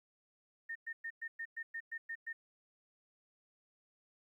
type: tone bursts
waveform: sine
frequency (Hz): 1828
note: A#6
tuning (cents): -34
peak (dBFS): -39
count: 10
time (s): 0.69-2.33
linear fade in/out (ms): 10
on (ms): 65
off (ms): 110
effects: 13-bit